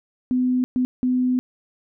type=tone bursts at uneven times; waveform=sine; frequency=252.3 Hz; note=B3; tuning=37 cents sharp; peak=-17 dBFS; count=3; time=0.31-0.64 / 0.76-0.85 / 1.03-1.39 s; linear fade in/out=0 ms; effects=none